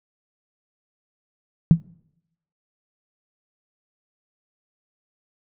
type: tone with exponential decay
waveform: sine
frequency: 164.81 Hz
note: E3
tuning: in tune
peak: -4 dBFS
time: 1.71-1.8 s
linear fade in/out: 0 ms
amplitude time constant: 19 ms
effects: noise-tail reverb RT60 0.8 s tail -24 dB re dry